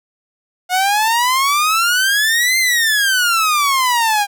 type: exponential two-way sweep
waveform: sawtooth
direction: up then down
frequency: 718 to 2104 to 798 Hz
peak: -9 dBFS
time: 0.69-4.27 s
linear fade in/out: 50 ms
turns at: 2.58 s
effects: none